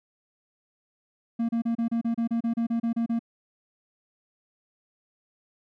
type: tone bursts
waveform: triangle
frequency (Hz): 231.4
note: A#3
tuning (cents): -13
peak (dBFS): -21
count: 14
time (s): 1.39-3.193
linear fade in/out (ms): 10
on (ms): 100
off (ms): 31
effects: none